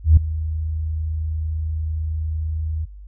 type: tone with ADSR envelope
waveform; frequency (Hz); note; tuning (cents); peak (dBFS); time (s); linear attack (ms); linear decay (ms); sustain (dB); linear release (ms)
sine; 78.9; D#2; +25; -4; 0.04-2.86; 130; 4; -17; 25
effects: tanh soft clip ceiling -1 dBFS + added 50 Hz sine -36 dBFS peak until 3.07 s